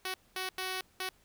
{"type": "tone bursts at uneven times", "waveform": "5% pulse", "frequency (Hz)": 373.8, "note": "F#4", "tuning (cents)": 18, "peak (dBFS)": -23, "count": 4, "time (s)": [[0.05, 0.14], [0.36, 0.49], [0.58, 0.81], [1, 1.09]], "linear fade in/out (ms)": 2, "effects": ["pink hiss -66 dBFS RMS until 1.24 s"]}